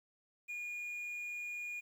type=tone with quantisation; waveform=triangle; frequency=2436 Hz; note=D#7; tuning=37 cents flat; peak=-38 dBFS; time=0.48-1.81 s; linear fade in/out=20 ms; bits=11; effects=none